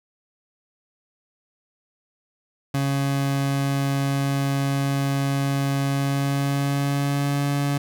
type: tone with pitch glide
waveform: 30% pulse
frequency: 138.59 to 141.99 Hz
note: C#3 to C#3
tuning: 0 to +42 cents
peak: -18 dBFS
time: 2.74-7.78 s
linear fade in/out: 5 ms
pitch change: +42 cents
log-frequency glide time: 5.91-7.39 s
effects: none